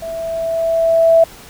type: tone with level ramp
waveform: sine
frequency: 659.3 Hz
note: E5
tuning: in tune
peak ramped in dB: -23 to -5 dBFS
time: 0.02-1.24 s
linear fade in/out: 5 ms
effects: pink hiss -38 dBFS RMS until 1.49 s